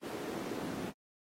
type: noise with high-pass filter sweep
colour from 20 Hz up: brown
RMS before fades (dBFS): -40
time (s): 0.01-0.93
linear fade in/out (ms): 50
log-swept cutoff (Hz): 380 to 230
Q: 1.9
effects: AAC 48 kbps